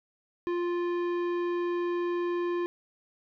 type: tone with tanh clipping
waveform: sine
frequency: 349.2 Hz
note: F4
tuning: in tune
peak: -29 dBFS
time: 0.47-2.66 s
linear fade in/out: 0 ms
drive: 14 dB
effects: none